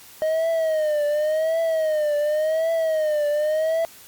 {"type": "tone with vibrato", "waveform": "triangle", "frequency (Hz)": 622.3, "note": "D#5", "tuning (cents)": 0, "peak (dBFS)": -17, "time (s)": [0.22, 3.85], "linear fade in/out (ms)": 0, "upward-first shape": "triangle", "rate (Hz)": 0.9, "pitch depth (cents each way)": 110, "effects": ["white hiss -46 dBFS RMS until 4.07 s", "Opus 48 kbps"]}